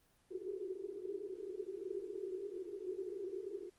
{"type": "band-pass noise", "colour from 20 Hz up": "white", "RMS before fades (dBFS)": -44, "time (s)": [0.3, 3.7], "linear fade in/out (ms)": 20, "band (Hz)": [360, 410], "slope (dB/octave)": 96, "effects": ["pink hiss -72 dBFS RMS until 3.78 s", "Opus 24 kbps"]}